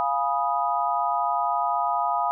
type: chord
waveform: sine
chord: F half-diminished seventh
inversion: none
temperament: equal with one note detuned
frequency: 698.5 / 830.6 / 978.7 / 1244.5 Hz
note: F5 / Ab5 / Cb6 / Eb6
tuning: 0 / 0 / -16 / 0 cents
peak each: -27 dBFS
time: 0-2.31 s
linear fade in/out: 0 ms
effects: none